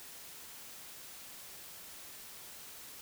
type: silence
effects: white hiss -50 dBFS RMS until 3.01 s